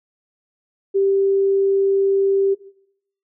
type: tone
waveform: sine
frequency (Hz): 392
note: G4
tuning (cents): 0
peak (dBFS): -14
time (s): 0.94-2.55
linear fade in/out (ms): 20
effects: noise-tail reverb RT60 0.7 s tail -17 dB re dry